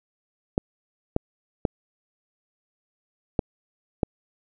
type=clicks; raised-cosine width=2 ms; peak=-7 dBFS; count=5; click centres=0.579 / 1.164 / 1.652 / 3.392 / 4.032 s; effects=none